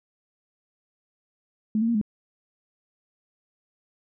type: tone with pitch steps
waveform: sine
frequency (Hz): 215.9 / 227.9 / 234.4 / 211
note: A3 / A#3 / A#3 / G#3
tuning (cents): -33 / -39 / +10 / +28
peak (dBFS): -20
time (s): 1.75-2.014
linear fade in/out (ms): 2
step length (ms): 66
effects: none